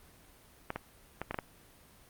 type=clicks; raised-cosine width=0.5 ms; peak=-19 dBFS; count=6; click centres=0.704 / 0.76 / 1.216 / 1.31 / 1.344 / 1.388 s; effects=pink hiss -59 dBFS RMS until 2.09 s + Opus 32 kbps